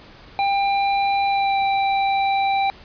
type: tone with pitch glide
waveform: square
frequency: 795 to 785.4 Hz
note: G5 to G5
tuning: +24 to +3 cents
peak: -18 dBFS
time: 0.39-2.7 s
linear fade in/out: 0 ms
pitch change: -21 cents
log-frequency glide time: 1.27-1.59 s
effects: pink hiss -45 dBFS RMS until 2.84 s + resampled to 11025 Hz